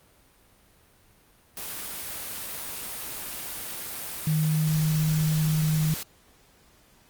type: tone in noise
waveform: sine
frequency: 155.56 Hz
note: D#3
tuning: in tune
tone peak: -21 dBFS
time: 4.27-5.94 s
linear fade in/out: 2 ms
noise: white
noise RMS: -35 dBFS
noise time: 1.57-6.03 s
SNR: +11 dB
effects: pink hiss -59 dBFS RMS until 7.09 s + Opus 32 kbps